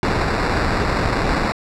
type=noise with sample-and-hold; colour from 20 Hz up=pink; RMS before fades=-19 dBFS; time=0.03-1.52 s; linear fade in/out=0 ms; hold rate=3150 Hz; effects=low-pass 5000 Hz 12 dB/octave